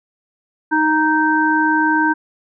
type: harmonic tone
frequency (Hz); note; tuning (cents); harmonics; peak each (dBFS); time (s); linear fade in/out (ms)
311.1; D#4; 0; 1 / 3 / 5; -17 / -17 / -17; 0.71-2.14; 20
effects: none